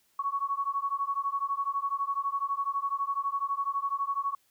sine beating tone pair, 1108.7 / 1120.7 Hz, C#6 / C#6, 0 / +19 cents, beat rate 12 Hz, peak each -31 dBFS, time 0.19-4.35 s, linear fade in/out 5 ms, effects white hiss -69 dBFS RMS until 4.5 s

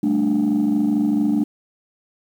sine chord, G suspended second, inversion none, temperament just, 196 / 220.5 / 294 Hz, G3 / A3 / D4, 0 / +4 / +2 cents, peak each -23 / -18 / -17 dBFS, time 0.03-1.44 s, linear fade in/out 5 ms, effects tanh soft clip ceiling -12 dBFS + 8-bit

